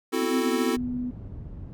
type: chord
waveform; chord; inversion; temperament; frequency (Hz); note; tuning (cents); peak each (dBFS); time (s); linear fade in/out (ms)
square; F# half-diminished seventh; second; equal; 261.6 / 329.6 / 370 / 440; C4 / E4 / F#4 / A4; 0 / 0 / 0 / 0; -30; 0.12-0.77; 20
type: tone with pitch glide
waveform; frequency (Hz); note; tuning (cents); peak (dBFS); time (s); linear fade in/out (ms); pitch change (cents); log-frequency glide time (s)
sine; 256 to 247.1; C4 to B3; -38 to +1; -27; 0.22-1.11; 10; -61; 0.37-0.49
type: low-pass noise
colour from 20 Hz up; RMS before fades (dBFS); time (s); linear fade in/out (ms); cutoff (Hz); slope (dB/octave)
white; -39; 0.77-1.73; 0; 140; 12
effects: none